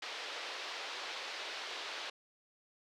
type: band-pass noise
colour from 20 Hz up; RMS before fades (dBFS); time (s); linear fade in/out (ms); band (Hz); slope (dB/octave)
white; -43; 0.02-2.1; 5; 390 to 4400; 24
effects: none